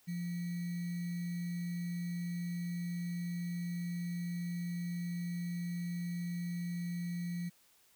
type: tone with sample-and-hold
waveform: sine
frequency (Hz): 174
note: F3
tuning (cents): -6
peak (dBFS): -35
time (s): 0.07-7.5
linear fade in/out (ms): 20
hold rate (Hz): 2100
effects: white hiss -67 dBFS RMS until 7.95 s